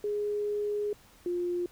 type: tone pair in turn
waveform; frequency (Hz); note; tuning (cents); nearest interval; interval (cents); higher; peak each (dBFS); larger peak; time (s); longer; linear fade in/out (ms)
sine; 415 / 352.3; G#4 / F4; -1 / +15; minor third; 284; first; -28; neither; 0.04-0.93 / 1.26-1.66; first; 2
effects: pink hiss -58 dBFS RMS until 1.71 s